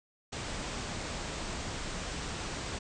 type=low-pass noise; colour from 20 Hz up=pink; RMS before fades=-38 dBFS; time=0.32-2.79 s; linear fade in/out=10 ms; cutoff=8500 Hz; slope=96 dB/octave; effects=none